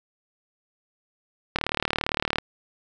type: click train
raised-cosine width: 0.3 ms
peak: -7 dBFS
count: 32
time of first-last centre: 1.56-2.384 s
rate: 37.6 Hz
effects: none